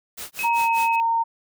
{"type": "noise with tremolo", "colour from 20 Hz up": "white", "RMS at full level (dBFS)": -33, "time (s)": [0.17, 0.96], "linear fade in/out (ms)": 10, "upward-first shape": "sine", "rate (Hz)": 5.1, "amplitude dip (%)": 100}
{"type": "tone", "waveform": "sine", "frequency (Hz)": 2561, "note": "D#7", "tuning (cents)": 49, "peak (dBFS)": -25, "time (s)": [0.39, 1], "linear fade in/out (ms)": 0}
{"type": "tone with pitch glide", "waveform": "sine", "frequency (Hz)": [932, 917.6], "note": ["A#5", "A#5"], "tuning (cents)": [-1, -28], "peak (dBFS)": -18, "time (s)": [0.43, 1.24], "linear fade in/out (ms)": 20, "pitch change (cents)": -27, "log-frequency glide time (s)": [0.56, 0.68]}
{"effects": []}